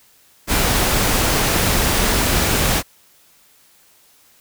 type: noise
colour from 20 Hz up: pink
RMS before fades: -17 dBFS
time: 0.47-2.83 s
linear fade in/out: 50 ms
effects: white hiss -53 dBFS RMS until 4.4 s